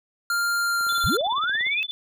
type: tone with pitch glide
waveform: square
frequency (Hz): 1396.9 to 1384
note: F6 to F6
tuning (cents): 0 to -16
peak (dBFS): -22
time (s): 0.3-1.17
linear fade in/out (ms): 2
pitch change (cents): -16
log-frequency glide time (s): 0.57-1
type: click train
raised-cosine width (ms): 1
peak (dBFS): -31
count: 16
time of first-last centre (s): 0.81-1.667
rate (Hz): 17.5
type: tone with tremolo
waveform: sine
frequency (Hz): 3491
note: A7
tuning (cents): -14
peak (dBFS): -25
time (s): 0.89-1.91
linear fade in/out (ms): 0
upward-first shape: sine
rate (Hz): 17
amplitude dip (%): 100
type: linear sweep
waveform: sine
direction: up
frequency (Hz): 30.87 to 2637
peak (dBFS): -22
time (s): 1.04-1.83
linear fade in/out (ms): 0
effects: none